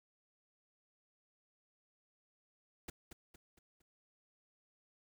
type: noise with echo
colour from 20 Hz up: pink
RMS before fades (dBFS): -45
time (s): 2.88-2.9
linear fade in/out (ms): 5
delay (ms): 230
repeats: 4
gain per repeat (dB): -7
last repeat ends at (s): 3.82
effects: none